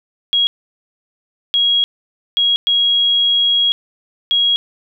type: tone bursts at uneven times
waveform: sine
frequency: 3300 Hz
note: G#7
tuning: 12 cents flat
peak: -11 dBFS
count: 5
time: 0.33-0.47 / 1.54-1.84 / 2.37-2.56 / 2.67-3.72 / 4.31-4.56 s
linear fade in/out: 0 ms
effects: none